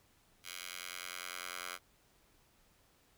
10% pulse tone with high-pass filter sweep, 90 Hz, F#2, 47 cents flat, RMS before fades -45 dBFS, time 0.43-1.79 s, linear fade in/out 50 ms, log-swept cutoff 2500 to 1300 Hz, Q 1, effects pink hiss -69 dBFS RMS until 3.17 s

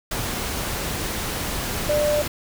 sine tone in noise, 594 Hz, D5, 20 cents sharp, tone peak -18 dBFS, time 1.89-2.22 s, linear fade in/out 5 ms, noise pink, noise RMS -27 dBFS, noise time 0.11-2.28 s, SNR +6 dB, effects none

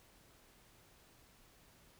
silence, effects pink hiss -65 dBFS RMS until 1.99 s

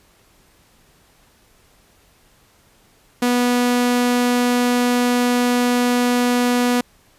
sawtooth tone, 244.8 Hz, B3, 15 cents flat, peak -11 dBFS, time 3.22-6.81 s, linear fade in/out 5 ms, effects pink hiss -55 dBFS RMS until 7.18 s + resampled to 32000 Hz

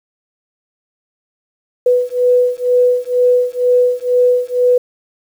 sine beating tone pair, 493.9 / 496 Hz, B4 / B4, 0 / +7 cents, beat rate 2.1 Hz, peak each -13 dBFS, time 1.86-4.78 s, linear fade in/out 5 ms, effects 7-bit

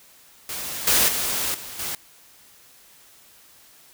white noise with level steps, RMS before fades -31 / -18 / -25 / -37 / -29 dBFS, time 0.49-1.95 s, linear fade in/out 2 ms, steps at 0.87 / 1.08 / 1.54 / 1.79 s, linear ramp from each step 5 ms, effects white hiss -52 dBFS RMS until 3.93 s

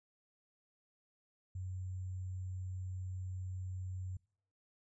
sine tone with sample-and-hold, 92.5 Hz, F#2, in tune, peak -39 dBFS, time 1.55-4.17 s, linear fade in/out 5 ms, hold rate 7350 Hz, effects noise-tail reverb RT60 0.6 s tail -26 dB re dry + resampled to 22050 Hz

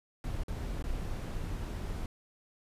brown noise with dropouts, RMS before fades -36 dBFS, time 0.24-2.06 s, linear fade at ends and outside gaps 1 ms, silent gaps 0.435-0.482 / 0.825-0.84 s, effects resampled to 32000 Hz

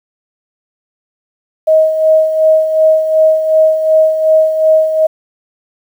sine tone with tremolo, 631 Hz, D#5, 24 cents sharp, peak -4 dBFS, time 1.67-5.07 s, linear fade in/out 10 ms, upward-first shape sine, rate 2.7 Hz, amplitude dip 60%, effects 7-bit

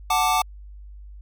square chord, D major, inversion first, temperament equal, 740 / 880 / 1174.7 Hz, F#5 / A5 / D6, 0 / 0 / 0 cents, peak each -23 dBFS, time 0.1-0.42 s, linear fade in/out 5 ms, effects added 50 Hz sine -38 dBFS peak until 1.21 s + MP3 96 kbps

